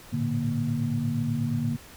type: tone cluster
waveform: sine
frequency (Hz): 108.9 / 117.3 / 147.3 / 234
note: A2 / A#2 / D3 / A#3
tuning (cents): -17 / +11 / +6 / +7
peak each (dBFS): -33 / -31 / -29 / -28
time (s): 0.12-1.77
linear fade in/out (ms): 20
effects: pink hiss -48 dBFS RMS until 1.96 s